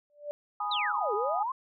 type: tone with exponential growth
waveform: sine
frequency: 587 Hz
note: D5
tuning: 1 cent flat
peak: -29 dBFS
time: 0.1-0.31 s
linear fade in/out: 0 ms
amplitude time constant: 45 ms
type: chord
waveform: sine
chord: G# minor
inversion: none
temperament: equal with one note detuned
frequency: 830.6 / 987.8 / 1240.2 Hz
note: G#5 / B5 / D#6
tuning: 0 / 0 / -6 cents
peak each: -33 / -38 / -32 dBFS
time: 0.6-1.43 s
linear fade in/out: 5 ms
type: exponential two-way sweep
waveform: sine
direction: down then up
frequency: 4098 to 392.2 to 1092 Hz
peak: -29 dBFS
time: 0.71-1.52 s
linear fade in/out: 5 ms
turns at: 1.14 s
effects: none